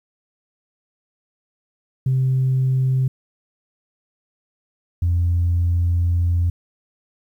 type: tone pair in turn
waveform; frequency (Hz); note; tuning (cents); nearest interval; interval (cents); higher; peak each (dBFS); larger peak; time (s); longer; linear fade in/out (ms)
sine; 130.81 / 86.48; C3 / F2; 0 / -16; perfect fifth; 716; first; -14; neither; 2.06-3.08 / 5.02-6.5; second; 5
effects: tanh soft clip ceiling -12 dBFS + 9-bit